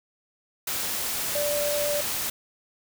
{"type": "tone in noise", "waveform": "sine", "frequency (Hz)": 585, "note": "D5", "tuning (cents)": -7, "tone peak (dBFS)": -25, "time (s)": [1.35, 2.01], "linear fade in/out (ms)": 5, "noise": "white", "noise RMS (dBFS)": -29, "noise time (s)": [0.67, 2.3], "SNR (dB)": 1, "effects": []}